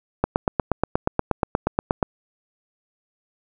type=click train; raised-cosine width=1 ms; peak=-4 dBFS; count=16; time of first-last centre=0.24-2.028 s; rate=8.39 Hz; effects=none